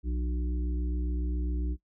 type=harmonic tone with a mistuned harmonic; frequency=61 Hz; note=B1; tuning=21 cents flat; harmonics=1 / 3 / 5 / 6; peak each=-28 / -41 / -39 / -46 dBFS; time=0.03-1.77 s; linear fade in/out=50 ms; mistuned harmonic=5; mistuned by=-36 cents; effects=noise-tail reverb RT60 0.1 s tail -19 dB re dry